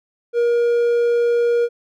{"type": "tone", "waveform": "triangle", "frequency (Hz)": 474.1, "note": "A#4", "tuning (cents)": 29, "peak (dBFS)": -12, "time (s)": [0.33, 1.69], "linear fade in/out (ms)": 50, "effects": []}